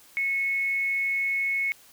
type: tone with amplitude modulation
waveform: sine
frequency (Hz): 2194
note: C#7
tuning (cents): -18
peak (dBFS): -22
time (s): 0.17-1.72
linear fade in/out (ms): 0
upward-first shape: sine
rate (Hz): 266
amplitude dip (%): 30
effects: white hiss -54 dBFS RMS until 1.92 s